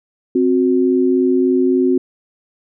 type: tone pair together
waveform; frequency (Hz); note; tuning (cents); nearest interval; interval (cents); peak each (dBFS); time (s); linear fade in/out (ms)
sine; 262.3 / 365.8; C4 / F#4; +4 / -20; tritone; 576; -14; 0.35-1.98; 5
effects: none